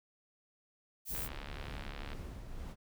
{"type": "noise", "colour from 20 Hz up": "violet", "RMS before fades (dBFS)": -40, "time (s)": [1.05, 1.29], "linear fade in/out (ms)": 50}
{"type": "noise with tremolo", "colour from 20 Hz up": "brown", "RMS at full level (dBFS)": -42, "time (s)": [1.08, 2.76], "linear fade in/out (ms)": 50, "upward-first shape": "triangle", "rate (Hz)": 2, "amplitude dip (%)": 45}
{"type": "click train", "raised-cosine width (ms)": 0.3, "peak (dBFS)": -29, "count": 71, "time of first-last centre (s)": [1.15, 2.132], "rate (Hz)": 71.3}
{"effects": []}